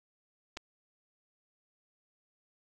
clicks, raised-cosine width 0.2 ms, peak -27 / -23 dBFS, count 2, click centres 0.569 / 0.572 s, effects resampled to 22050 Hz

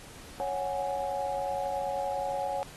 sine chord, C# suspended fourth, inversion none, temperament equal, 554.4 / 740 / 830.6 Hz, C#5 / F#5 / G#5, 0 / 0 / 0 cents, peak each -33 / -34 / -34 dBFS, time 0.4-2.63 s, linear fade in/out 0 ms, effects pink hiss -49 dBFS RMS until 2.76 s + AAC 32 kbps

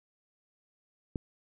click, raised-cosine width 3 ms, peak -20 dBFS, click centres 1.158 s, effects none

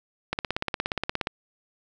click train, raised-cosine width 0.3 ms, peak -10 dBFS, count 17, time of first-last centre 0.33-1.271 s, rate 17 Hz, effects none

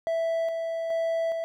triangle tone with tremolo, 659.3 Hz, E5, in tune, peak -22 dBFS, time 0.07-1.44 s, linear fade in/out 0 ms, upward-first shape square, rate 1.2 Hz, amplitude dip 35%, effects none

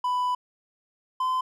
triangle tone pair in turn, 994 / 1025.5 Hz, B5 / C6, +11 / -35 cents, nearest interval minor second, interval 54 cents, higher second, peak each -21 dBFS, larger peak neither, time 0.04-0.35 / 1.2-1.41 s, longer first, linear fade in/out 5 ms, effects none

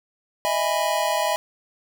square chord, E major seventh, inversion third, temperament just, 618.1 / 659.3 / 824.1 / 988.9 Hz, D#5 / E5 / G#5 / B5, -12 / 0 / -14 / +2 cents, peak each -27 dBFS, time 0.45-1.36 s, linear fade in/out 0 ms, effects none

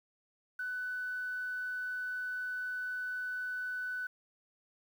sine tone, 1496 Hz, F#6, 19 cents sharp, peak -34 dBFS, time 0.59-4.07 s, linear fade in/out 5 ms, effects tanh soft clip ceiling -30 dBFS + 10-bit

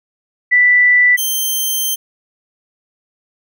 sine / 5% pulse tone pair in turn, 1975.5 / 3136 Hz, B6 / G7, 0 / 0 cents, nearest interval minor sixth, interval 800 cents, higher second, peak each -7 dBFS, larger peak neither, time 0.51-1.17 / 1.17-1.96 s, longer second, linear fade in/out 20 ms, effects none

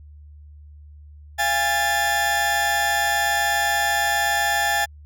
40% pulse tone cluster, 688 / 816 / 1753 Hz, F5 / G#5 / A6, -26 / -31 / -7 cents, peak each -26 / -22 / -21 dBFS, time 1.38-4.86 s, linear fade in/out 20 ms, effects added 74 Hz sine -41 dBFS peak until 5.05 s

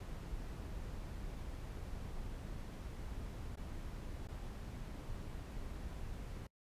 brown noise with dropouts, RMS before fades -45 dBFS, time 0-6.47 s, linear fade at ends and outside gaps 5 ms, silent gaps 3.558-3.571 / 4.274-4.285 s, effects noise-tail reverb RT60 0.1 s tail -25 dB re dry + resampled to 32000 Hz

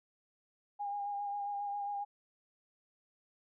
sine tone with vibrato, 812 Hz, G#5, 39 cents flat, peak -35 dBFS, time 0.79-2.05 s, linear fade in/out 20 ms, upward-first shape sine, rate 7.4 Hz, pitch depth 22 cents each way, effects none

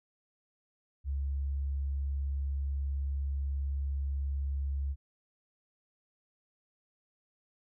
sine tone, 69.3 Hz, C#2, in tune, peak -30 dBFS, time 1.04-4.96 s, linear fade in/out 50 ms, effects none

